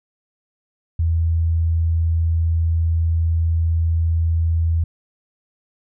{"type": "tone", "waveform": "sine", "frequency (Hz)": 82.41, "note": "E2", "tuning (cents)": 0, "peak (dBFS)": -15, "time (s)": [0.99, 4.84], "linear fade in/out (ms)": 5, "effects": []}